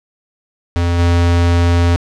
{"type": "tone with level steps", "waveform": "square", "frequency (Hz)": 86.2, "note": "F2", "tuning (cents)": -22, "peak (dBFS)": [-13, -10], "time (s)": [0.76, 1.96], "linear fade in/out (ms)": 0, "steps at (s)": 0.98, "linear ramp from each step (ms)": 20, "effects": ["low-pass 6000 Hz 12 dB/octave", "8-bit"]}